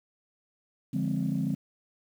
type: chord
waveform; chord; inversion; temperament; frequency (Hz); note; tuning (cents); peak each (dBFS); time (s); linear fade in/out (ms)
sine; D half-diminished seventh; none; equal; 146.83 / 174.61 / 207.7 / 261.6; D3 / F3 / Ab3 / C4; 0 / 0 / 0 / 0; -31; 0.93-1.55; 10
effects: tanh soft clip ceiling -19 dBFS + 9-bit